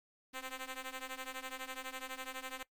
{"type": "ring-modulated tone", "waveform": "5% pulse", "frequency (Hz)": 260, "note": "C4", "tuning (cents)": -11, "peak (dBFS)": -28, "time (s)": [0.33, 2.63], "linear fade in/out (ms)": 5, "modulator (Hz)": 254, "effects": ["noise-tail reverb RT60 0.1 s tail -20 dB re dry", "MP3 96 kbps"]}